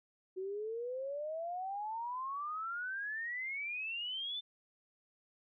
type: exponential sweep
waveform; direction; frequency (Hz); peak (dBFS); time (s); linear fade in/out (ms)
sine; up; 368.2 to 3566; -37; 0.36-4.41; 20
effects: none